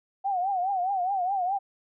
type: tone with vibrato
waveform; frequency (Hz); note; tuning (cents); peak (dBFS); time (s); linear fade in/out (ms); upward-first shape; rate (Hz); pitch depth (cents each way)
sine; 754; F#5; +32; -24; 0.24-1.59; 20; triangle; 4.8; 140
effects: none